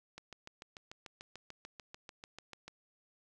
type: click train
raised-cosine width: 0.2 ms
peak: -30 dBFS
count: 18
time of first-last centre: 0.18-2.68 s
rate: 6.8 Hz
effects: none